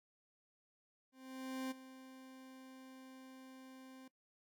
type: tone with ADSR envelope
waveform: 40% pulse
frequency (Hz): 261.6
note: C4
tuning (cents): 0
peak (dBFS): -38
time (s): 1.12-4.08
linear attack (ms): 590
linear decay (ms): 16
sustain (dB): -15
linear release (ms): 5
effects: noise-tail reverb RT60 0.1 s tail -19 dB re dry